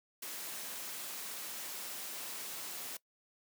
white noise, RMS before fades -43 dBFS, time 0.22-2.97 s, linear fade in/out 5 ms, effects noise-tail reverb RT60 0.1 s tail -21 dB re dry + high-pass 200 Hz 12 dB/octave

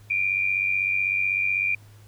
sine tone pair together, 2349 / 2445 Hz, D7 / D#7, 0 / -31 cents, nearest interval minor second, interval 69 cents, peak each -24 dBFS, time 0.1-1.75 s, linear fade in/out 5 ms, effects added 104 Hz sine -47 dBFS peak until 2.07 s + pink hiss -57 dBFS RMS until 2.07 s

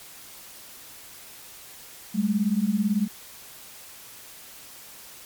sine beating tone pair, 196.6 / 214.6 Hz, G3 / A3, +5 / -43 cents, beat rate 18 Hz, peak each -24 / -23 dBFS, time 2.14-3.08 s, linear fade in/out 20 ms, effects white hiss -45 dBFS RMS until 5.25 s + MP3 96 kbps

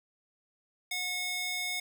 square tone with high-pass filter, 727 Hz, F#5, 31 cents flat, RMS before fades -34 dBFS, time 0.91-1.8 s, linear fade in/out 5 ms, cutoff 2300 Hz, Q 1.2, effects none

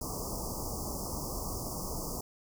pink band-stop noise, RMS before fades -37 dBFS, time 0.01-2.21 s, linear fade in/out 5 ms, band 1200 to 4800 Hz, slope 96 dB/octave, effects none

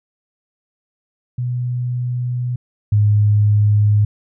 sine tone pair in turn, 123.47 / 104.46 Hz, B2 / G#2, 0 / +11 cents, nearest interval minor third, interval 289 cents, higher first, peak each -18 / -10 dBFS, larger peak second, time 1.38-2.56 / 2.92-4.05 s, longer first, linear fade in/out 5 ms, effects none

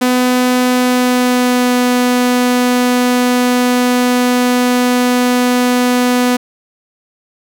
sawtooth tone with pitch glide, 250.5 to 247.6 Hz, B3 to B3, +25 to +5 cents, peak -6 dBFS, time 0.01-6.37 s, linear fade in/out 10 ms, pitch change -20 cents, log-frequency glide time 0.68-1.74 s, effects none

